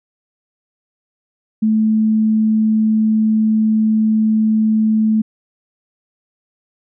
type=tone; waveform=sine; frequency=218 Hz; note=A3; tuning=16 cents flat; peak=-11 dBFS; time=1.62-5.22 s; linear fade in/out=10 ms; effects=none